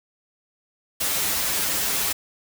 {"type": "noise with comb filter", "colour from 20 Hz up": "white", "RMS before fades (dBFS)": -24, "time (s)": [1, 2.13], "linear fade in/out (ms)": 10, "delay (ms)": 8.4, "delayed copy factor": -0.7, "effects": []}